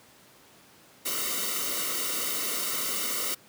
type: noise with comb filter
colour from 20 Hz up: white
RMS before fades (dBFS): -30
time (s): 1.05-3.35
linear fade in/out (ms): 10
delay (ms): 1.2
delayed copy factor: -0.85
effects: pink hiss -55 dBFS RMS until 3.48 s + high-pass 150 Hz 12 dB/octave